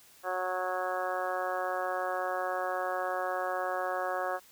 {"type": "harmonic tone", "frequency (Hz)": 183.6, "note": "F#3", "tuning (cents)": -13, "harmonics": [2, 3, 4, 5, 6, 7, 8, 9], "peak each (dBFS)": [-41, -35, -35, -43, -38, -40, -43, -40], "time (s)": [0.23, 4.4], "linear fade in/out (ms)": 50, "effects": ["white hiss -58 dBFS RMS until 4.51 s"]}